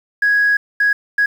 sine tone bursts at uneven times, 1661.2 Hz, G#6, in tune, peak -10 dBFS, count 3, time 0.22-0.57 / 0.8-0.93 / 1.18-1.26 s, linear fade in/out 5 ms, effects tanh soft clip ceiling -7 dBFS + 7-bit

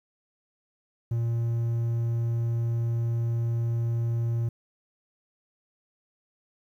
triangle tone, 116.54 Hz, A#2, in tune, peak -22 dBFS, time 1.11-4.49 s, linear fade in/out 5 ms, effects 10-bit

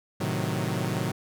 sawtooth chord, A diminished seventh, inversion none, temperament equal, 110 / 130.81 / 155.56 / 185 Hz, A2 / C3 / Eb3 / Gb3, 0 / 0 / 0 / 0 cents, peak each -28 dBFS, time 0.2-1.12 s, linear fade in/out 10 ms, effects none

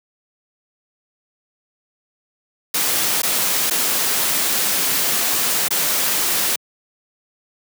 white noise with dropouts, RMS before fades -19 dBFS, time 2.74-6.56 s, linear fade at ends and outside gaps 5 ms, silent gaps 3.22-3.231 / 3.7-3.708 / 5.684-5.706 s, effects high-pass 150 Hz 12 dB/octave

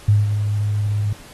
sine tone with ADSR envelope, 103.83 Hz, G#2, in tune, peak -9 dBFS, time 0.08-1.13 s, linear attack 7 ms, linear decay 180 ms, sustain -8 dB, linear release 4 ms, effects pink hiss -43 dBFS RMS until 1.33 s + AAC 32 kbps

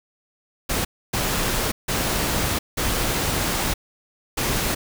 pink noise bursts at uneven times, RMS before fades -23 dBFS, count 5, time 0.69-0.85 / 1.13-1.72 / 1.88-2.59 / 2.77-3.74 / 4.37-4.75 s, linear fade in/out 10 ms, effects none

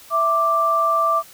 sine tone pair together, 660 / 1176 Hz, E5 / D6, +2 / +2 cents, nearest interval minor seventh, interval 1000 cents, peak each -22 / -16 dBFS, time 0.1-1.23 s, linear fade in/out 50 ms, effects white hiss -45 dBFS RMS until 1.33 s

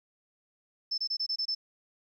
sine tone bursts, 5274 Hz, E8, in tune, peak -28 dBFS, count 7, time 0.91-1.55 s, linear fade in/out 10 ms, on 70 ms, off 25 ms, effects 11-bit

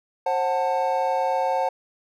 triangle chord, F# diminished, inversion second, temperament just, 532.8 / 740 / 888 Hz, C5 / F#5 / A5, +31 / 0 / +16 cents, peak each -23 dBFS, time 0.26-1.69 s, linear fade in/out 5 ms, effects none

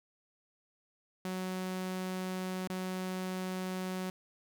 sawtooth tone with dropouts, 185.5 Hz, F#3, 5 cents sharp, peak -31 dBFS, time 1.25-4.1 s, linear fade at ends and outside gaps 2 ms, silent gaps 2.675-2.699 s, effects none

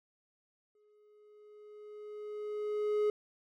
triangle tone with exponential growth, 420.4 Hz, G#4, 21 cents sharp, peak -24 dBFS, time 0.75-3.1 s, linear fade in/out 2 ms, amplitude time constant 510 ms, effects none

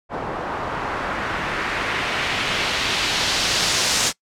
white noise with low-pass filter sweep, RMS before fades -23 dBFS, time 0.09-4.13 s, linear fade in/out 50 ms, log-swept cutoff 850 to 6600 Hz, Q 1.2, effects noise-tail reverb RT60 0.1 s tail -22 dB re dry

